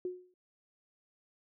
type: tone with exponential decay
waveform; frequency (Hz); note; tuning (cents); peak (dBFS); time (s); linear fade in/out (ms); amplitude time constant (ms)
sine; 363; F#4; -33; -31; 0.05-0.34; 2; 63
effects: none